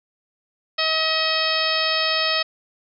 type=harmonic tone with a mistuned harmonic; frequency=636 Hz; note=D#5; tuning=38 cents sharp; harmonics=1 / 2 / 3 / 4 / 5 / 6 / 7 / 8; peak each=-27 / -27 / -27 / -27 / -27 / -27 / -27 / -27 dBFS; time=0.78-2.43 s; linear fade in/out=10 ms; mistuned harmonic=8; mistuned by=+36 cents; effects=none